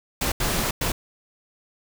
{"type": "noise bursts at uneven times", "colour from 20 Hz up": "pink", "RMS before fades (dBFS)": -24, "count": 3, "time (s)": [[0.21, 0.32], [0.4, 0.71], [0.81, 0.92]], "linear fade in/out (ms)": 5, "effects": []}